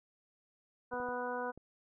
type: harmonic tone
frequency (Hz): 246.9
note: B3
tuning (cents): 0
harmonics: 1 / 2 / 3 / 4 / 5 / 6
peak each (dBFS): -45 / -39 / -43 / -41 / -48 / -43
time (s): 0.91-1.52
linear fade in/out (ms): 20
type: clicks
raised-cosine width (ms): 2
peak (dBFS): -38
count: 4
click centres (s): 0.937 / 1.001 / 1.088 / 1.576
effects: none